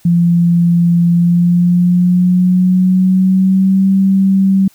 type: tone with pitch glide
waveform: sine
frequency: 171.8 to 192.84 Hz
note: F3 to G3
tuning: -28 to -28 cents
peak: -7 dBFS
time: 0.05-4.68 s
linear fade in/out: 5 ms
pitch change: +200 cents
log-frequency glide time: 1.11-3.9 s
effects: white hiss -49 dBFS RMS until 4.74 s